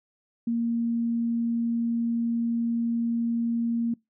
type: tone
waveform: sine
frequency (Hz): 232.9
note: A#3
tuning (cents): -1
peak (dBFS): -23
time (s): 0.47-3.94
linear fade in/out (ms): 5
effects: noise-tail reverb RT60 0.2 s tail -25 dB re dry